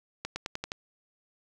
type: accelerating click train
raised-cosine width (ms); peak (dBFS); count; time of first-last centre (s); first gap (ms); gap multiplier
0.2; -16; 6; 0.25-0.719; 110; 0.92
effects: none